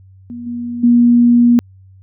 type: tone with level steps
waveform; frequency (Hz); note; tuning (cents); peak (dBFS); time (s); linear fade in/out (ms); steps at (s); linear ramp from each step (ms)
sine; 239.3; A#3; +46; -25 / -20 / -6; 0.3-1.59; 0; 0.46 / 0.83; 10
effects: added 95 Hz sine -40 dBFS peak until 2.02 s